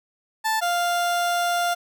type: tone pair in turn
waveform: 30% pulse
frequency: 880 / 698.5 Hz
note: A5 / F5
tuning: 0 / 0 cents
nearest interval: major third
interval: 400 cents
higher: first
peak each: -18 dBFS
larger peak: neither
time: 0.44-0.61 / 0.61-1.75 s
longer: second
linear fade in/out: 20 ms
effects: none